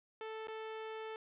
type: tone with dropouts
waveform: sawtooth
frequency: 440 Hz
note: A4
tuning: in tune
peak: -38 dBFS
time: 0.21-1.16 s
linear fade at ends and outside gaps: 1 ms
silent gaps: 0.472-0.483 s
effects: resampled to 8000 Hz + 13-bit